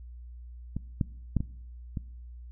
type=clicks; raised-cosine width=5 ms; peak=-19 / -13 / -12 / -18 / -20 dBFS; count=5; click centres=0.766 / 1.012 / 1.367 / 1.405 / 1.972 s; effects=noise-tail reverb RT60 0.8 s tail -22 dB re dry + added 60 Hz sine -42 dBFS peak until 2.51 s